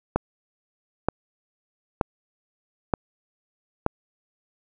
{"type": "click train", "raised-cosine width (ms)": 1, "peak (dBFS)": -6, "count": 5, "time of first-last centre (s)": [0.16, 3.864], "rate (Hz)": 1.08, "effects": []}